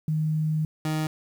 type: tone pair in turn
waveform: sine / 30% pulse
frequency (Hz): 155.56 / 155.56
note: D#3 / D#3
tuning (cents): 0 / 0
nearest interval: unison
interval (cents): 0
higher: neither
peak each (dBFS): -22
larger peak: neither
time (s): 0.08-0.65 / 0.85-1.07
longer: first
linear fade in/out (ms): 2
effects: 9-bit